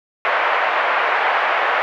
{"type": "band-pass noise", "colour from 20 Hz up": "pink", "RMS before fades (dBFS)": -18, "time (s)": [0.25, 1.82], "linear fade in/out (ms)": 0, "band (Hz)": [610, 2300], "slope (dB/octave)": 24, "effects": []}